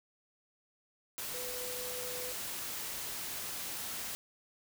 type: tone in noise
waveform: sine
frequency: 498.3 Hz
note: B4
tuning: 15 cents sharp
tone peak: -43 dBFS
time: 1.34-2.32 s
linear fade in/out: 0 ms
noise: white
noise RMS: -40 dBFS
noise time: 1.18-4.15 s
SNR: -6 dB
effects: none